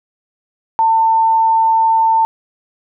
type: tone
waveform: sine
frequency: 897 Hz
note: A5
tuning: 33 cents sharp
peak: -9 dBFS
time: 0.79-2.25 s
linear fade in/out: 0 ms
effects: none